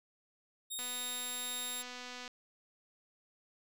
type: tone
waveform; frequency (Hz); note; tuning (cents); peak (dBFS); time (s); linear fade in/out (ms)
15% pulse; 3718; A#7; -5; -31; 0.7-1.83; 20
type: click train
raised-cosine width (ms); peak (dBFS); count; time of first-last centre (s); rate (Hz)
0.2; -29; 370; 0.79-2.278; 248
effects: none